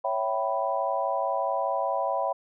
sine chord, C# half-diminished seventh, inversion none, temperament equal with one note detuned, 554.4 / 659.3 / 771 / 987.8 Hz, C#5 / E5 / G5 / B5, 0 / 0 / -29 / 0 cents, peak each -30 dBFS, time 0.04-2.33 s, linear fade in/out 10 ms, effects none

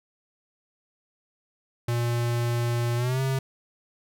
square tone with pitch glide, 119 to 133.57 Hz, A#2 to C3, +36 to +36 cents, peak -24 dBFS, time 1.88-3.39 s, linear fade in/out 5 ms, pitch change +200 cents, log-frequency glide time 2.96-3.21 s, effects none

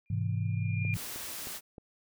sine tone with exponential growth, 2403 Hz, D7, 39 cents sharp, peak -32 dBFS, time 0.06-0.94 s, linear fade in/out 0 ms, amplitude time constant 190 ms
sine chord, Ab augmented, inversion none, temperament equal with one note detuned, 103.83 / 128.86 / 164.81 Hz, Ab2 / C3 / E3, 0 / -26 / 0 cents, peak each -30 / -35 / -35 dBFS, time 0.1-0.97 s, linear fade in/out 5 ms
click train, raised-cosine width 2 ms, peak -32 dBFS, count 4, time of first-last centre 0.85-1.782 s, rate 3.22 Hz
white noise, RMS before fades -40 dBFS, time 0.93-1.61 s, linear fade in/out 50 ms
effects none

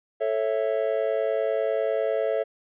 triangle chord, A major, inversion none, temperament just, 440 / 550 / 660 Hz, A4 / C#5 / E5, 0 / -14 / +2 cents, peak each -25 dBFS, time 0.2-2.44 s, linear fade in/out 20 ms, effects resampled to 8000 Hz

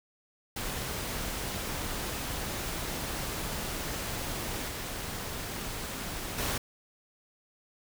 pink noise with level steps, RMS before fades -35 / -37 / -31 dBFS, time 0.56-6.58 s, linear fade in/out 5 ms, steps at 4.68 / 6.38 s, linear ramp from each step 5 ms, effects none

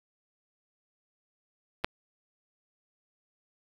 clicks, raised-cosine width 0.3 ms, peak -30 / -9 dBFS, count 2, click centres 1.839 / 1.845 s, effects low-pass 5000 Hz 12 dB/octave + 8-bit

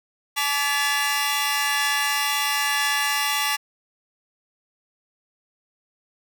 sawtooth tone cluster, 856 / 1160 / 1711 / 1992 / 2789 Hz, A5 / D6 / A6 / B6 / F7, -48 / -22 / -49 / +14 / -3 cents, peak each -24 dBFS, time 0.36-3.57 s, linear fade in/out 20 ms, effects none

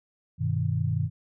sine chord, G augmented, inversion none, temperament equal, 98 / 123.47 / 155.56 Hz, G2 / B2 / D#3, 0 / 0 / 0 cents, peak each -28 dBFS, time 0.38-1.1 s, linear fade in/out 50 ms, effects none

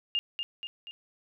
sine tone with echo, 2822 Hz, F7, 17 cents sharp, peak -25 dBFS, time 0.15-0.19 s, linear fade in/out 0 ms, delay 240 ms, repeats 3, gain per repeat -5 dB, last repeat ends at 0.91 s, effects none

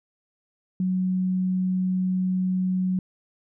sine tone, 185 Hz, F#3, in tune, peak -21 dBFS, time 0.8-2.99 s, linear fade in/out 2 ms, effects none

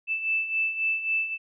sine beating tone pair, 2637 / 2640.7 Hz, E7 / E7, 0 / +2 cents, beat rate 3.7 Hz, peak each -31 / -25 dBFS, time 0.07-1.38 s, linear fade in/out 50 ms, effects none

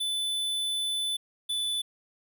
square tone pair in turn, 3500 / 3486 Hz, A7 / A7, -10 / -17 cents, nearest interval unison, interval 7 cents, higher first, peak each -28 dBFS, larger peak neither, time 0-1.17 / 1.49-1.82 s, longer first, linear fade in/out 10 ms, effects none

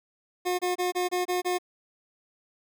25% pulse tone bursts, 360 Hz, F#4, 47 cents flat, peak -21 dBFS, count 7, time 0.45-1.586 s, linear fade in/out 20 ms, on 140 ms, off 26 ms, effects none

